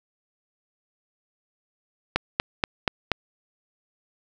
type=click train; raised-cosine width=0.3 ms; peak=-4 dBFS; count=5; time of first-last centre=2.16-3.117 s; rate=4.18 Hz; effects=none